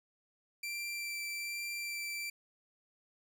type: tone with vibrato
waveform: sawtooth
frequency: 2349 Hz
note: D7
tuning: in tune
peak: -34 dBFS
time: 0.63-2.3 s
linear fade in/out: 5 ms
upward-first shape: sine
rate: 1.2 Hz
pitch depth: 9 cents each way
effects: none